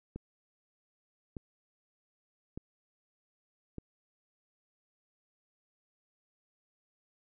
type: click train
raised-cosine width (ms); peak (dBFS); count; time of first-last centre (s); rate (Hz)
3; -27; 4; 0.16-3.783; 0.828
effects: none